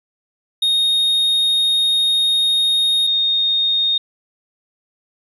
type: tone pair in turn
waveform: triangle / sine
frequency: 3714 / 3697 Hz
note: A#7 / A#7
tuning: -7 / -15 cents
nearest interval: unison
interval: 8 cents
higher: first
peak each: -12 / -14 dBFS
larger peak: first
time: 0.62-3.07 / 3.07-3.98 s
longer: first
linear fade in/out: 5 ms
effects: resampled to 32000 Hz + 9-bit